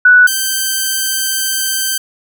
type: tone pair in turn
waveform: sine / 5% pulse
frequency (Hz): 1480 / 1555.9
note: F#6 / G6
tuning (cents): 0 / -13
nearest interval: minor second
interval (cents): 87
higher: second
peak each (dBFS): -3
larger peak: neither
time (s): 0.05-0.27 / 0.27-1.98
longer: second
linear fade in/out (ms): 5
effects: none